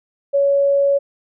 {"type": "tone", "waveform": "sine", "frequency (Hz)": 560, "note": "C#5", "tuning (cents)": 18, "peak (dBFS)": -12, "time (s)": [0.33, 0.99], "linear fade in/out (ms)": 20, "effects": []}